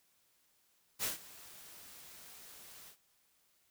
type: noise with ADSR envelope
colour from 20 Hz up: white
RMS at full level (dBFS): -34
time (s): 0.99-2.97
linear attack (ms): 47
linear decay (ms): 140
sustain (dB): -20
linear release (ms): 89
effects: white hiss -73 dBFS RMS until 3.7 s